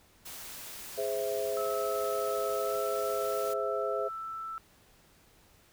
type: noise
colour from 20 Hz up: white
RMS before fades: -44 dBFS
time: 0.25-3.54 s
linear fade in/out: 10 ms
type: chord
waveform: sine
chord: Ab augmented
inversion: none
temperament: equal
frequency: 415.3 / 523.3 / 659.3 Hz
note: Ab4 / C5 / E5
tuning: 0 / 0 / 0 cents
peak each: -34 dBFS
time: 0.97-4.09 s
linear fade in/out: 20 ms
type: tone with pitch glide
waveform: sine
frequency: 1300 to 1324.3 Hz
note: E6 to E6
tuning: -24 to +8 cents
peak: -36 dBFS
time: 1.57-4.58 s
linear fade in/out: 0 ms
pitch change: +32 cents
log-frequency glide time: 2.62-2.76 s
effects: pink hiss -62 dBFS RMS until 5.72 s